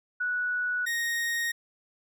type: tone pair in turn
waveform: sine / 40% pulse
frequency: 1473 / 1865.5 Hz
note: F#6 / A#6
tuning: -8 / +1 cents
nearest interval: major third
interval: 409 cents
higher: second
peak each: -26 dBFS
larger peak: neither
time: 0.2-0.86 / 0.86-1.52 s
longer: neither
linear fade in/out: 10 ms
effects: none